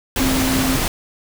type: tone in noise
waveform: sine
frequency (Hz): 262.6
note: C4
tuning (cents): +6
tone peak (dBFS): -18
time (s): 0.2-0.76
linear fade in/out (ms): 2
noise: pink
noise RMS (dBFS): -20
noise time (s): 0.16-0.88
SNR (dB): -1
effects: none